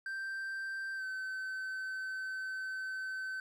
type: tone with pitch glide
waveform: triangle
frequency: 1568 to 1531.3 Hz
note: G6 to G6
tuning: 0 to -41 cents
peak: -35 dBFS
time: 0.06-3.4 s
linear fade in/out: 2 ms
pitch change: -41 cents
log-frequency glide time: 0.95-1.04 s
effects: none